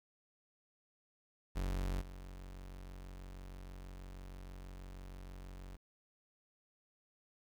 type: tone with level steps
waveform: 40% pulse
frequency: 46.25 Hz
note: F#1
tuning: in tune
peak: -34 / -46 dBFS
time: 1.55-5.77 s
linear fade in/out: 20 ms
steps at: 2 s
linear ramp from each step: 20 ms
effects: 11-bit